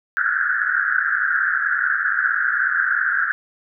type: band-pass noise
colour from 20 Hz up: pink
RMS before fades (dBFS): -20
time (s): 0.17-3.32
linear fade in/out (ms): 0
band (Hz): 1400 to 1700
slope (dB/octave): 96
effects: none